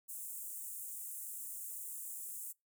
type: high-pass noise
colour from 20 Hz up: pink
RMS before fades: -45 dBFS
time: 0.08-2.53 s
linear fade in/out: 20 ms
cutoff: 7600 Hz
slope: 48 dB/octave
effects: noise-tail reverb RT60 0.2 s tail -25 dB re dry